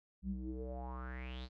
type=tone with low-pass filter sweep; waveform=square; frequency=63.2 Hz; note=B1; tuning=41 cents sharp; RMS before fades=-43 dBFS; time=0.22-1.49 s; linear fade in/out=50 ms; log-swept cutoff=160 to 4500 Hz; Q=7.1; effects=none